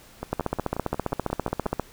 two click trains, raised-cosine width 1 ms, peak -10 / -16 dBFS, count 23 / 9, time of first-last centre 0.33-1.797 / 0.23-1.659 s, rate 15 / 5.6 Hz, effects pink hiss -51 dBFS RMS until 1.92 s

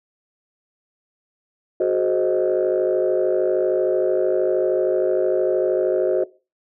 sine chord, Ab dominant seventh, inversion third, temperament equal with one note detuned, 370 / 423.1 / 523.3 / 622.3 Hz, Gb4 / Ab4 / C5 / Eb5, 0 / +32 / 0 / 0 cents, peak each -18 / -24 / -22 / -22 dBFS, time 1.8-6.24 s, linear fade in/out 5 ms, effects noise-tail reverb RT60 0.3 s tail -19 dB re dry + tanh soft clip ceiling -10 dBFS

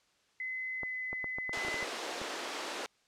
sine tone with pitch glide, 2036 to 2022 Hz, C7 to B6, -48 to +40 cents, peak -35 dBFS, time 0.4-1.84 s, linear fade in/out 2 ms, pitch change -12 cents, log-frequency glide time 0.78-0.84 s
clicks, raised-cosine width 1 ms, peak -27 dBFS, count 11, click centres 0.833 / 1.13 / 1.243 / 1.385 / 1.494 / 1.574 / 1.649 / 1.684 / 1.743 / 1.828 / 2.216 s
pink high-pass noise, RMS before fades -38 dBFS, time 1.53-2.86 s, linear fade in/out 0 ms, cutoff 330 Hz, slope 24 dB/octave
effects white hiss -70 dBFS RMS until 3.07 s + low-pass 6000 Hz 12 dB/octave

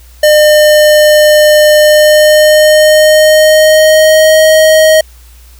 square tone with pitch glide, 605 to 628.5 Hz, D#5 to D#5, -49 to +17 cents, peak -3 dBFS, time 0.23-5.01 s, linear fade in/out 5 ms, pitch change +66 cents, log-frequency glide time 1.79-4.42 s, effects added 60 Hz sine -34 dBFS peak until 5.59 s + white hiss -43 dBFS RMS until 5.59 s

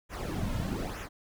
brown noise with flanger, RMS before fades -34 dBFS, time 0.09-1.09 s, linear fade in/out 50 ms, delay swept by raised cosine 0.22 to 2.62 ms, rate 1.1 Hz, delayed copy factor -0.7, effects none

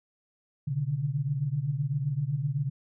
sine tone cluster, 125.4 / 143.9 / 151.7 Hz, B2 / D3 / D#3, +27 / -35 / -44 cents, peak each -32 / -28 / -37 dBFS, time 0.67-2.7 s, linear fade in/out 10 ms, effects none

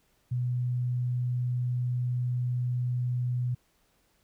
sine tone, 123.7 Hz, B2, 3 cents sharp, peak -26 dBFS, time 0.31-3.55 s, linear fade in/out 10 ms, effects pink hiss -69 dBFS RMS until 4.23 s

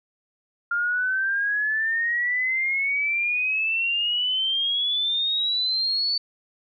sine exponential sweep, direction up, 1396.9 to 4510 Hz, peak -21 dBFS, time 0.71-6.18 s, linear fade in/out 5 ms, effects none

